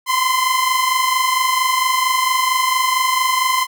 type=tone pair together; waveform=sawtooth; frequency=1017 / 1041.4 Hz; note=C6 / C6; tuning=-50 / -8 cents; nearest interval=unison; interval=42 cents; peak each=-15 / -13 dBFS; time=0.06-3.67 s; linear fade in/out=50 ms; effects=none